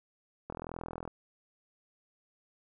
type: click train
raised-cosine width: 1 ms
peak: -25 dBFS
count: 25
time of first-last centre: 0.5-1.077 s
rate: 41.6 Hz
effects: none